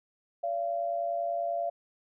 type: tone pair together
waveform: sine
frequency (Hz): 573.8 / 684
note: D5 / F5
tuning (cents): -40 / -36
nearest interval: minor third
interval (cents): 304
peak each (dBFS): -35 / -29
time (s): 0.43-1.7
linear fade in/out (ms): 10
effects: none